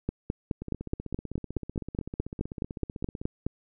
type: two click trains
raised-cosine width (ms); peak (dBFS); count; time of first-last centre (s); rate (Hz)
3; -23 / -15; 42 / 17; 0.62-3.215 / 0.09-3.466; 15.8 / 4.74
effects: none